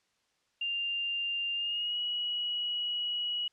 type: tone with pitch glide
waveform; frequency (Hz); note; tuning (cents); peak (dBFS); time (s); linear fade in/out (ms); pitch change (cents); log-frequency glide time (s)
sine; 2794 to 2916; F7 to F#7; 0 to -26; -30; 0.61-3.48; 5; +74; 1.54-1.98
effects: white hiss -74 dBFS RMS until 3.52 s + low-pass 6000 Hz 12 dB/octave